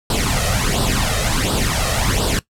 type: noise with flanger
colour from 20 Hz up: pink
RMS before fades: -18 dBFS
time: 0.1-2.39 s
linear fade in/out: 2 ms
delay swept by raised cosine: 0.22 to 1.62 ms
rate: 1.4 Hz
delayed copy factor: +0.7
effects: noise-tail reverb RT60 0.1 s tail -18 dB re dry + low-pass 11000 Hz 12 dB/octave